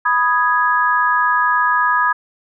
sine chord, G# minor, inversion first, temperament equal, 987.8 / 1244.5 / 1661.2 Hz, B5 / D#6 / G#6, 0 / 0 / 0 cents, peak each -17 dBFS, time 0.05-2.13 s, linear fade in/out 10 ms, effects none

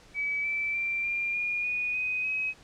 sine tone with pitch steps, 2287 / 2322 / 2357 / 2392 / 2429 / 2465 / 2503 / 2541 Hz, D7 / D7 / D7 / D7 / D#7 / D#7 / D#7 / D#7, -47 / -20 / +6 / +31 / -42 / -17 / +10 / +36 cents, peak -27 dBFS, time 0.14-2.54 s, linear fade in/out 50 ms, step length 300 ms, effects pink hiss -55 dBFS RMS until 2.63 s + low-pass 7000 Hz 12 dB/octave

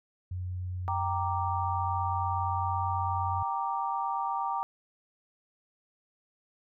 sine tone with pitch glide, 90.8 to 92.07 Hz, F#2 to F#2, -32 to -8 cents, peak -32 dBFS, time 0.31-3.43 s, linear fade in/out 5 ms, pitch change +24 cents, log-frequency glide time 0.51-2.93 s
sine chord, G minor, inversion none, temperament equal, 784 / 932.3 / 1174.7 Hz, G5 / Bb5 / D6, 0 / 0 / 0 cents, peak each -33 / -32 / -34 dBFS, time 0.88-4.63 s, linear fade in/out 0 ms
effects none

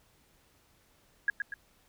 sine tone with echo, 1650 Hz, G#6, 12 cents flat, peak -23 dBFS, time 1.28-1.3 s, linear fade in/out 2 ms, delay 120 ms, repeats 2, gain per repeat -6 dB, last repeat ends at 1.54 s, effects pink hiss -66 dBFS RMS until 1.88 s

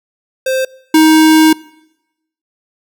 square tone pair in turn, 523.3 / 314.9 Hz, C5 / D#4, 0 / +21 cents, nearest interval major sixth, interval 879 cents, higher first, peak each -13 / -5 dBFS, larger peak second, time 0.46-0.65 / 0.94-1.53 s, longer second, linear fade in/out 5 ms, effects noise-tail reverb RT60 0.9 s tail -23 dB re dry

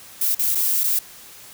violet noise with dropouts, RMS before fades -20 dBFS, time 0.21-0.99 s, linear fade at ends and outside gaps 5 ms, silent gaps 0.348-0.392 / 0.549-0.553 / 0.836-0.839 s, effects white hiss -43 dBFS RMS until 1.53 s

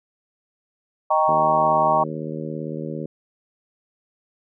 sine chord, Eb dominant seventh, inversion none, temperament equal, 622.3 / 784 / 932.3 / 1108.7 Hz, Eb5 / G5 / Bb5 / Db6, 0 / 0 / 0 / 0 cents, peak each -21 dBFS, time 1.1-2.04 s, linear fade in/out 10 ms
harmonic tone, 77.78 Hz, D#2, in tune, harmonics 2 / 3 / 4 / 5 / 6 / 7, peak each -31 / -33 / -34 / -35 / -36 / -36 dBFS, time 1.28-3.06 s, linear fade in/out 5 ms
effects none

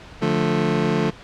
25% pulse chord, D minor, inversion none, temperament just, 146.83 / 176.2 / 220.2 Hz, D3 / F3 / A3, 0 / +16 / +2 cents, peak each -20 / -19 / -19 dBFS, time 0.21-1.11 s, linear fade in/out 20 ms, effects pink hiss -42 dBFS RMS until 1.23 s + low-pass 4000 Hz 12 dB/octave

